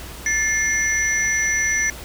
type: tone cluster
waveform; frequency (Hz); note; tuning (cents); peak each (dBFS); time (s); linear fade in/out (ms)
sine; 1752 / 2125 / 5920; A6 / C7 / F#8; -8 / +26 / 0; -22; 0.26-1.9; 2
effects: added 60 Hz sine -37 dBFS peak until 2.04 s + pink hiss -37 dBFS RMS until 2.04 s